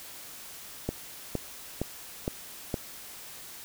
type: click train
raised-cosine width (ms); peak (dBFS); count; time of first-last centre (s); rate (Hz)
2; -15; 5; 0.89-2.742; 2.16
effects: white hiss -45 dBFS RMS until 3.64 s